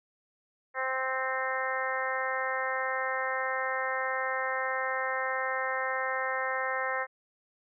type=harmonic tone; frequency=261.6 Hz; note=C4; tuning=in tune; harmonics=2 / 3 / 4 / 5 / 6 / 7 / 8; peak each=-35 / -37 / -36 / -37 / -38 / -34 / -40 dBFS; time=0.74-7.07 s; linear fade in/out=50 ms; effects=none